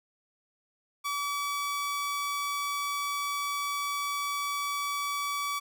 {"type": "tone", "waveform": "sawtooth", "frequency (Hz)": 1145, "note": "D6", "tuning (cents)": -44, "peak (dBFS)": -26, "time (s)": [1.04, 5.6], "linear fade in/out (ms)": 20, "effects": []}